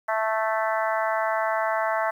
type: harmonic tone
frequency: 220 Hz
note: A3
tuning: in tune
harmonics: 3 / 4 / 5 / 6 / 7 / 8 / 9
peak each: -26 / -28 / -30 / -32 / -33 / -34 / -35 dBFS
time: 0.08-2.11 s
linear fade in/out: 10 ms
effects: 9-bit